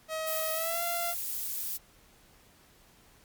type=tone with pitch glide; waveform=sawtooth; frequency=635 to 688.5 Hz; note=D#5 to F5; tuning=+35 to -25 cents; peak=-28 dBFS; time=0.08-1.15 s; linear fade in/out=50 ms; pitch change=+140 cents; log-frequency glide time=0.53-0.82 s
type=noise; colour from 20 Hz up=violet; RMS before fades=-34 dBFS; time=0.26-1.78 s; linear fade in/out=20 ms
effects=pink hiss -60 dBFS RMS until 3.24 s + MP3 96 kbps